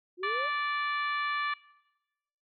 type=exponential sweep; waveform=sine; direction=up; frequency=344.7 to 622.3 Hz; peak=-35 dBFS; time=0.17-0.5 s; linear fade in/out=50 ms
type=harmonic tone; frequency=584 Hz; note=D5; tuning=10 cents flat; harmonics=2 / 3 / 4 / 5 / 6 / 7; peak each=-31 / -34 / -37 / -44 / -45 / -47 dBFS; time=0.23-1.54 s; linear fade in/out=5 ms
effects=noise-tail reverb RT60 1.0 s tail -21 dB re dry